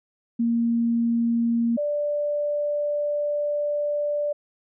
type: tone pair in turn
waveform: sine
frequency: 233.1 / 587.4 Hz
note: A#3 / D5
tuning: 0 / 0 cents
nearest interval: octave + major third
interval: 1600 cents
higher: second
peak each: -19 / -22 dBFS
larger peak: first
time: 0.39-1.77 / 1.77-4.33 s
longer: second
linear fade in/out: 10 ms
effects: none